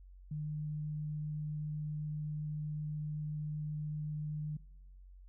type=tone; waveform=sine; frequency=151.3 Hz; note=D#3; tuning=48 cents flat; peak=-36 dBFS; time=0.31-4.57 s; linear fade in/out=5 ms; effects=noise-tail reverb RT60 0.8 s tail -20 dB re dry + added 46 Hz sine -52 dBFS peak until 5.28 s